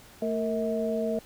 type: tone cluster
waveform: sine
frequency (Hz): 223.3 / 460.7 / 643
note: A3 / A#4 / E5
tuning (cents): +26 / -20 / -43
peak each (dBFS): -30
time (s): 0.22-1.19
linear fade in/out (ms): 2
effects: pink hiss -52 dBFS RMS until 1.25 s